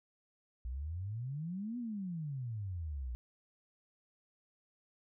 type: exponential two-way sweep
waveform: sine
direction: up then down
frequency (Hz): 58.27 to 248.9 to 58.27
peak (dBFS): -37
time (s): 0.65-3.15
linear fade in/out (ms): 0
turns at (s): 1.78
effects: none